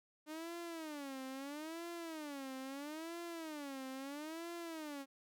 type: tone with vibrato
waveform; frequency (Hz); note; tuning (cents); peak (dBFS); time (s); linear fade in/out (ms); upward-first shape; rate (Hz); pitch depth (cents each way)
sawtooth; 300; D4; +37; -40; 0.26-5.06; 50; sine; 0.76; 230
effects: none